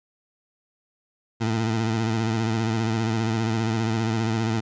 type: tone with vibrato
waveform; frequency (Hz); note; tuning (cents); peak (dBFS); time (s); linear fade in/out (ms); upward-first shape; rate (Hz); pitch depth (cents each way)
20% pulse; 112.1; A2; +33; -17; 1.4-4.61; 20; sine; 15; 57
effects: resampled to 16000 Hz